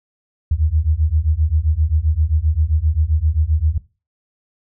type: beating tone pair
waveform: sine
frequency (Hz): 74.2 / 81.8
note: D2 / E2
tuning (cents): +18 / -13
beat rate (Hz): 7.6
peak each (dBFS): -17 / -17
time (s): 0.51-3.78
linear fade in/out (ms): 5
effects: noise-tail reverb RT60 0.3 s tail -18 dB re dry